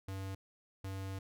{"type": "tone bursts at uneven times", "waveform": "square", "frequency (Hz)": 96.4, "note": "G2", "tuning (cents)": -28, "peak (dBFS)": -40, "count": 2, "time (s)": [[0.08, 0.35], [0.84, 1.19]], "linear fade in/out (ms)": 5, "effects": []}